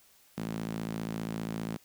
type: tone with high-pass filter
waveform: sawtooth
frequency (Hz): 55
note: A1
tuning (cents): 0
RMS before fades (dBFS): -36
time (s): 0.37-1.77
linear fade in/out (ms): 10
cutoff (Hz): 190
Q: 2.8
effects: white hiss -62 dBFS RMS until 1.84 s